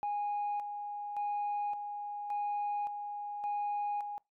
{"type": "tone with tremolo", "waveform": "sine", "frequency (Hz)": 824, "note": "G#5", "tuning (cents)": -14, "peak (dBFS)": -30, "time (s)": [0.03, 4.18], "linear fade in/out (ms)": 0, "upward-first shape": "square", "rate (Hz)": 0.88, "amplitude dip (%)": 55, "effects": ["noise-tail reverb RT60 0.2 s tail -25 dB re dry", "tanh soft clip ceiling -29 dBFS"]}